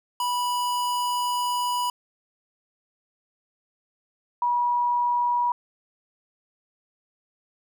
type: tone pair in turn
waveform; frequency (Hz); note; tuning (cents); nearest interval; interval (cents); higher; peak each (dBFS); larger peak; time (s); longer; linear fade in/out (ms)
square / sine; 981 / 966.9; B5 / B5; -12 / -37; unison; 25; first; -24 / -20; second; 0.2-1.9 / 4.42-5.52; first; 2
effects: none